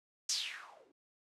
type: noise with low-pass filter sweep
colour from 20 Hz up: violet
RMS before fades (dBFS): -41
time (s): 0.29-0.92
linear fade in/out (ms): 5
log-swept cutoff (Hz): 6300 to 310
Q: 4.8
effects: low-pass 11000 Hz 12 dB/octave